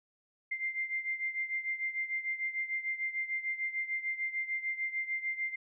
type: beating tone pair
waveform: sine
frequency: 2093 / 2099.7 Hz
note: C7 / C7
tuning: 0 / +6 cents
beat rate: 6.7 Hz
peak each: -34 / -38 dBFS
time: 0.51-5.56 s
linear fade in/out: 10 ms
effects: none